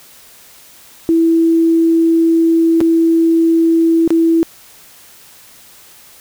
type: tone with dropouts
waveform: sine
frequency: 329.6 Hz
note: E4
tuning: in tune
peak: -8 dBFS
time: 1.09-4.43 s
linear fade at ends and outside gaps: 0 ms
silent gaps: 2.805-2.812 / 4.077-4.105 s
effects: white hiss -42 dBFS RMS until 6.2 s